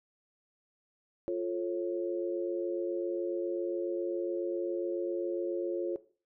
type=chord; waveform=sine; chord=F augmented; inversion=none; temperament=just; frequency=349.2 / 436.5 / 545.7 Hz; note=F4 / A4 / C#5; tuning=0 / -14 / -27 cents; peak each=-32 / -38 / -35 dBFS; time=1.28-5.96 s; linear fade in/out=0 ms; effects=noise-tail reverb RT60 0.4 s tail -17 dB re dry